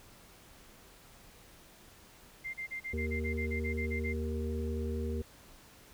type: tone bursts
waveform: sine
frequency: 2095 Hz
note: C7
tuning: 2 cents sharp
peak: -36 dBFS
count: 13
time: 2.44-4.135 s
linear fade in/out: 20 ms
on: 99 ms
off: 34 ms
type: harmonic tone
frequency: 77.78 Hz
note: D#2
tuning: in tune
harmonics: 1 / 3 / 5 / 6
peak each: -34 / -39 / -41 / -42 dBFS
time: 2.93-5.22 s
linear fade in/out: 5 ms
effects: pink hiss -57 dBFS RMS until 5.93 s